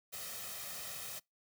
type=noise with comb filter; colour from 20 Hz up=white; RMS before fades=-44 dBFS; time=0.12-1.2 s; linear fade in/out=20 ms; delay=1.6 ms; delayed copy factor=+0.65; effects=noise-tail reverb RT60 0.2 s tail -26 dB re dry + high-pass 80 Hz 12 dB/octave